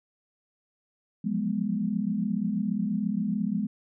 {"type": "tone cluster", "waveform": "sine", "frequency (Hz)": [172.4, 180.6, 206.9, 244.1], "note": ["F3", "F#3", "G#3", "B3"], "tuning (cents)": [-22, -42, -6, -20], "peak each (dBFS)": [-35, -34, -27, -32], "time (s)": [1.24, 3.67], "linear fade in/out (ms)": 10, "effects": []}